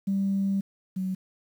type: tone pair in turn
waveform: sine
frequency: 196 / 187.37 Hz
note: G3 / F#3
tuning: 0 / +22 cents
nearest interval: minor second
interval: 78 cents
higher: first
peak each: -22 / -26 dBFS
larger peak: first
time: 0.07-0.61 / 0.96-1.15 s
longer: first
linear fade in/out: 10 ms
effects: tanh soft clip ceiling -18 dBFS + 9-bit